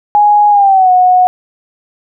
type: tone with pitch glide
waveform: sine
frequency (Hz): 830.6 to 731.5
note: G#5 to F#5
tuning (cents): 0 to -20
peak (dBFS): -4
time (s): 0.15-1.27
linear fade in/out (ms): 0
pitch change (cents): -220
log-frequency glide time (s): 0.5-0.91
effects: none